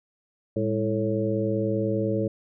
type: harmonic tone with a mistuned harmonic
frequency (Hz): 110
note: A2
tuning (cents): 0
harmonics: 1 / 2 / 3 / 4 / 5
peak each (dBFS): -29 / -29 / -29 / -29 / -29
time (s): 0.56-2.28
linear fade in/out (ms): 5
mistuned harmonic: 2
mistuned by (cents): -120
effects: none